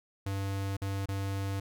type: tone with dropouts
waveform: square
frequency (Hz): 98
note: G2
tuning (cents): 0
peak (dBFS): -32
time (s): 0.26-1.6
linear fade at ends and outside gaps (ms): 5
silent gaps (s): 0.768-0.817 / 1.058-1.086
effects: none